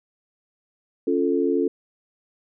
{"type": "chord", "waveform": "sine", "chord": "Db augmented", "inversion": "none", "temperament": "equal", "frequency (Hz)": [277.2, 349.2, 440], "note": ["Db4", "F4", "A4"], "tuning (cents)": [0, 0, 0], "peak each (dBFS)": -23, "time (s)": [1.07, 1.68], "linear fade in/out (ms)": 5, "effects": []}